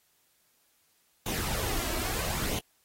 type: noise with flanger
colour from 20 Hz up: pink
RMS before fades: -32 dBFS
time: 1.26-2.59 s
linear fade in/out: 2 ms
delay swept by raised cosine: 0.3 to 3.1 ms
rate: 0.76 Hz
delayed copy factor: +0.5
effects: white hiss -69 dBFS RMS until 2.84 s + AAC 48 kbps